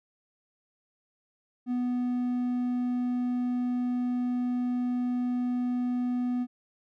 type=tone; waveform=triangle; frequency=246.9 Hz; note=B3; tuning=in tune; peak=-24 dBFS; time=1.66-6.47 s; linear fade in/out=50 ms; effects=none